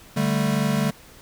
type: chord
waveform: square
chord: D suspended fourth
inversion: none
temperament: equal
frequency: 146.83 / 196 / 220 Hz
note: D3 / G3 / A3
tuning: 0 / 0 / 0 cents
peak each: -25 dBFS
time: 0.16-0.91 s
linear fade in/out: 10 ms
effects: pink hiss -48 dBFS RMS until 1.21 s